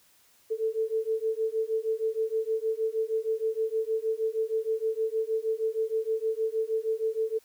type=beating tone pair; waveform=sine; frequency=440 / 446.4 Hz; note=A4 / A4; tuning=0 / +25 cents; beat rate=6.4 Hz; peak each=-29 dBFS; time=0.5-7.39 s; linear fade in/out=20 ms; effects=white hiss -62 dBFS RMS until 7.44 s